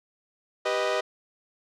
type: chord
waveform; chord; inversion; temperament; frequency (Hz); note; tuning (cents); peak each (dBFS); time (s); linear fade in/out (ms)
sawtooth; G augmented; none; equal; 392 / 493.9 / 622.3; G4 / B4 / D#5; 0 / 0 / 0; -27 / -25 / -23; 0.65-1.01; 10
effects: low-pass 5000 Hz 12 dB/octave